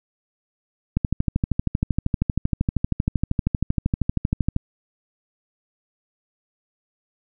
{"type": "click train", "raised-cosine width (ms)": 5, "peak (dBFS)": -7, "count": 47, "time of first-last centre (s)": [0.97, 4.564], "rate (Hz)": 12.8, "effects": []}